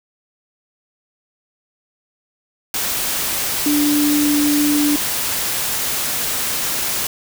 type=tone in noise; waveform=sine; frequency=293.7 Hz; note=D4; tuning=in tune; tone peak=-14 dBFS; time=3.66-4.96 s; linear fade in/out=2 ms; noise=white; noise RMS=-21 dBFS; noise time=2.74-7.07 s; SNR=+4 dB; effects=none